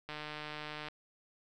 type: click train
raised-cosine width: 0.3 ms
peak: -26 dBFS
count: 121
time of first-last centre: 0.09-0.885 s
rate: 151 Hz
effects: none